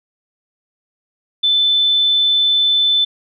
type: tone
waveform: sine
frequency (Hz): 3520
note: A7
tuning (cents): 0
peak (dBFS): -11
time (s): 1.43-3.05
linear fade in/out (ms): 10
effects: none